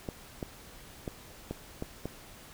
clicks, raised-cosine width 2 ms, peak -21 dBFS, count 6, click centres 0.088 / 0.428 / 1.078 / 1.51 / 1.824 / 2.056 s, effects pink hiss -51 dBFS RMS until 2.53 s

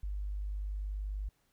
sine tone, 50.2 Hz, G1, 42 cents sharp, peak -34 dBFS, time 0.03-1.29 s, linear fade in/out 5 ms, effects pink hiss -74 dBFS RMS until 1.52 s

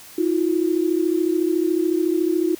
sine tone pair together, 323.1 / 357 Hz, E4 / F4, -35 / +38 cents, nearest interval major second, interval 173 cents, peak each -20 dBFS, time 0.18-2.55 s, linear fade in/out 5 ms, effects white hiss -43 dBFS RMS until 2.59 s

